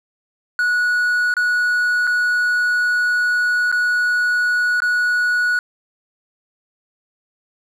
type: tone with dropouts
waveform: triangle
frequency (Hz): 1464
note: F#6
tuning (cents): -19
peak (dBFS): -13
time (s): 0.59-5.59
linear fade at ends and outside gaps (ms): 1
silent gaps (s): 1.34-1.367 / 2.07-2.074 / 3.716-3.725 / 4.803-4.82
effects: none